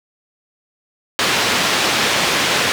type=band-pass noise; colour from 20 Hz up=white; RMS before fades=-17 dBFS; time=1.19-2.72 s; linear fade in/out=0 ms; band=120 to 3800 Hz; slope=12 dB/octave; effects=none